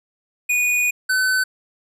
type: tone pair in turn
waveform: square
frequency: 2464 / 1516.9 Hz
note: D#7 / F#6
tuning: -17 / +43 cents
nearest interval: minor sixth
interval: 840 cents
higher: first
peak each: -17 dBFS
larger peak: neither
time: 0.49-0.91 / 1.09-1.44 s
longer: first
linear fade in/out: 10 ms
effects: resampled to 32000 Hz